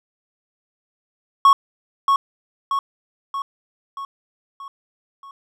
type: tone with echo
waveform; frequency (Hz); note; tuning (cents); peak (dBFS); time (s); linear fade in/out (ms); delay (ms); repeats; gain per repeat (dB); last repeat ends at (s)
triangle; 1103; C#6; -9; -6; 1.45-1.53; 2; 630; 6; -5; 5.31
effects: none